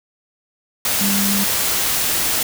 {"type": "tone in noise", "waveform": "sine", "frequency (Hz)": 199.8, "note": "G3", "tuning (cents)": 33, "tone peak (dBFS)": -19, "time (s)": [1.01, 1.44], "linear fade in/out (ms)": 2, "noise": "white", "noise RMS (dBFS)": -19, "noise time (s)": [0.85, 2.43], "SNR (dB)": -3, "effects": []}